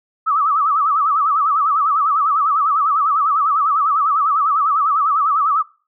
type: tone with vibrato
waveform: sine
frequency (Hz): 1218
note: D#6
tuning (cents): -37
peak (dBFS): -13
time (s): 0.26-5.63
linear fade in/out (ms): 20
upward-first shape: sine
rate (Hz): 10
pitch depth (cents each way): 140
effects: noise-tail reverb RT60 0.4 s tail -23 dB re dry